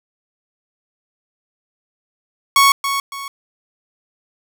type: tone with echo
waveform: sawtooth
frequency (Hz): 1108.7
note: C#6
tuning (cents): 0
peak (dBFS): -5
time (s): 2.56-2.72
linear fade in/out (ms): 2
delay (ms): 280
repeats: 2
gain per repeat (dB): -9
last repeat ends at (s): 3.28
effects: none